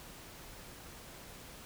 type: silence
effects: pink hiss -51 dBFS RMS until 1.65 s